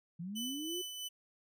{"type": "linear sweep", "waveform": "sine", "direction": "up", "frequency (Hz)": [161.4, 370], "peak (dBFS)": -39, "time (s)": [0.19, 0.82], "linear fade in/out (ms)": 10}
{"type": "tone with tremolo", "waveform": "sawtooth", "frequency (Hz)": 3000, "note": "F#7", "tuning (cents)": 23, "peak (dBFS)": -35, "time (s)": [0.35, 1.09], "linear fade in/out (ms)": 20, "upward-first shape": "sine", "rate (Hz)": 3, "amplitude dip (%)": 45}
{"effects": []}